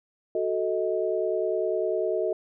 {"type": "chord", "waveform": "sine", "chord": "D# diminished", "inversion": "first", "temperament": "equal with one note detuned", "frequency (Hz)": [370, 440, 632.4], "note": ["F#4", "A4", "D#5"], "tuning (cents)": [0, 0, 28], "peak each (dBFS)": -28, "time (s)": [0.35, 2.33], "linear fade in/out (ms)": 2, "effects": []}